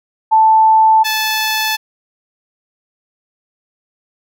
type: tone pair in turn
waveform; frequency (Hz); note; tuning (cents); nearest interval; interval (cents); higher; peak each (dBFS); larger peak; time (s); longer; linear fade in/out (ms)
sine / 10% pulse; 880 / 870.4; A5 / A5; 0 / -19; unison; 19; first; -6; neither; 0.31-1.04 / 1.04-1.77; neither; 20
effects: none